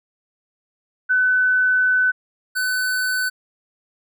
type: tone pair in turn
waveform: sine / square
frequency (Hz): 1506 / 1506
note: F#6 / F#6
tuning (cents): +30 / +30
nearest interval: unison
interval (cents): 0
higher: neither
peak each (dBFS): -14 / -20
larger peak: first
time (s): 1.09-2.12 / 2.55-3.3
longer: first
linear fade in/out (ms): 20
effects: none